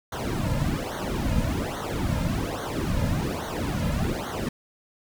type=noise with flanger; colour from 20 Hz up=brown; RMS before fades=-27 dBFS; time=0.12-4.49 s; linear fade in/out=5 ms; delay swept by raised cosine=0.39 to 2.69 ms; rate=1.2 Hz; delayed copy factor=-1; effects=none